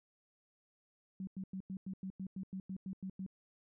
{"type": "tone bursts", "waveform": "sine", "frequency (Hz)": 189.8, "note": "F#3", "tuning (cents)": 44, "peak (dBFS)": -39, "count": 13, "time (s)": [1.2, 3.264], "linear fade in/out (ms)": 2, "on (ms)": 72, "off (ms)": 94, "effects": []}